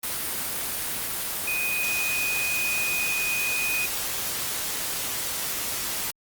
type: tone in noise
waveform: sine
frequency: 2489 Hz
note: D#7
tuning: in tune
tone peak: -25 dBFS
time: 1.47-3.86 s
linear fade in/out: 5 ms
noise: white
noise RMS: -29 dBFS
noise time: 0.03-6.11 s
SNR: +1 dB
effects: Opus 32 kbps